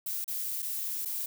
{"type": "noise with dropouts", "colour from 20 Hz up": "violet", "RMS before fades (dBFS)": -34, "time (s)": [0.06, 1.26], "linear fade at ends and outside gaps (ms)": 5, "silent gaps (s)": [[0.244, 0.278], [0.622, 0.626], [1.05, 1.056]], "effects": []}